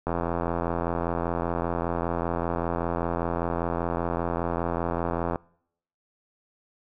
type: click train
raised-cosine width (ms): 1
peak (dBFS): -13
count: 451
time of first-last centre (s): 0.07-5.358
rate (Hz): 85.1
effects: noise-tail reverb RT60 0.7 s tail -25 dB re dry